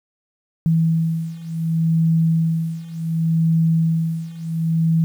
sine beating tone pair, 162.8 / 163.48 Hz, E3 / E3, -21 / -14 cents, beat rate 0.68 Hz, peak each -20 / -18 dBFS, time 0.66-5.04 s, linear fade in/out 0 ms, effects 8-bit

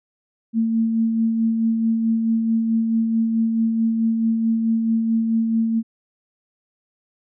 sine tone with tremolo, 225.8 Hz, A3, 45 cents sharp, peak -15 dBFS, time 0.53-5.83 s, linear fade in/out 50 ms, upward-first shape sine, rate 4.6 Hz, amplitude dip 35%, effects none

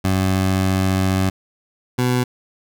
20% pulse tone pair in turn, 94.7 / 124.78 Hz, F#2 / B2, +41 / +18 cents, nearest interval perfect fourth, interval 477 cents, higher second, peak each -11 dBFS, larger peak neither, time 0.04-1.3 / 1.98-2.24 s, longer first, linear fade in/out 10 ms, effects none

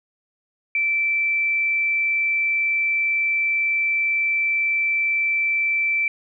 sine tone, 2331 Hz, D7, 14 cents flat, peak -18 dBFS, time 0.75-6.08 s, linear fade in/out 2 ms, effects none

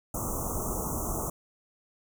pink band-stop noise, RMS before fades -32 dBFS, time 0.14-1.3 s, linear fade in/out 5 ms, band 1300 to 6000 Hz, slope 96 dB/octave, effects none

